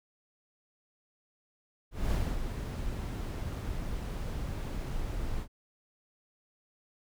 brown noise with ADSR envelope, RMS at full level -28 dBFS, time 1.91-5.48 s, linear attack 200 ms, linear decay 270 ms, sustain -7 dB, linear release 80 ms, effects none

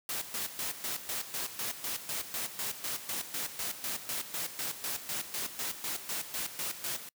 white noise with tremolo, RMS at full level -35 dBFS, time 0.09-7.09 s, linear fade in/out 2 ms, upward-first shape square, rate 4 Hz, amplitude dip 70%, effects noise-tail reverb RT60 0.1 s tail -26 dB re dry + high-pass 100 Hz 12 dB/octave

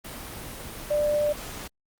sine tone in noise, 593 Hz, D5, 17 cents sharp, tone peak -21 dBFS, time 0.9-1.33 s, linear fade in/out 10 ms, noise pink, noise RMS -38 dBFS, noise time 0.04-1.68 s, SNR +14 dB, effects Opus 24 kbps

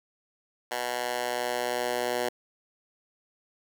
10% pulse tone with high-pass filter sweep, 122.7 Hz, B2, 11 cents flat, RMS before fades -30 dBFS, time 0.71-2.29 s, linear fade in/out 5 ms, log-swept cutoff 770 to 450 Hz, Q 1.1, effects none

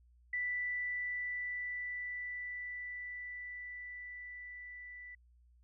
sine tone with level ramp, 1975.5 Hz, B6, in tune, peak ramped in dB -33 to -47 dBFS, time 0.33-5.15 s, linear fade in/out 5 ms, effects added 60 Hz sine -62 dBFS peak until 5.63 s

